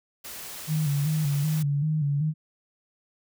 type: noise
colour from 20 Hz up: white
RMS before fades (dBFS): -39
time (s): 0.24-1.63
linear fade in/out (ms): 10
type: tone with vibrato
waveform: sine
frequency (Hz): 148.8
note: D3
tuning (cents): +23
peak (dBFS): -22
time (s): 0.67-2.34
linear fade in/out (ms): 50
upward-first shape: square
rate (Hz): 2.6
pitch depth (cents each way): 71
effects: none